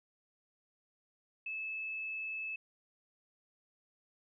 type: tone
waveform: sine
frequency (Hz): 2609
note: E7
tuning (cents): -18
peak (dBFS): -37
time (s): 1.46-2.56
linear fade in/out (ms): 5
effects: none